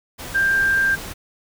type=tone in noise; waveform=sine; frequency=1586 Hz; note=G6; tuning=20 cents sharp; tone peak=-15 dBFS; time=0.34-0.96 s; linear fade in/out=20 ms; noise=pink; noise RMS=-33 dBFS; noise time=0.18-1.14 s; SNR=+15 dB; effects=none